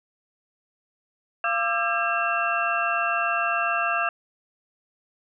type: tone cluster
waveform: sine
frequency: 688 / 1190 / 1337 / 1613 / 2700 Hz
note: F5 / D6 / E6 / G6 / E7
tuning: -26 / +22 / +24 / +49 / +41 cents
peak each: -28 dBFS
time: 1.44-4.09 s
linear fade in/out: 2 ms
effects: none